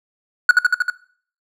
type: tone with echo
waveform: triangle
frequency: 1467 Hz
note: F#6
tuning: 15 cents flat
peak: -3 dBFS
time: 0.49-0.51 s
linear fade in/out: 2 ms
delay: 78 ms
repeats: 5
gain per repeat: -2 dB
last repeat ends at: 0.9 s
effects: noise-tail reverb RT60 0.5 s tail -19 dB re dry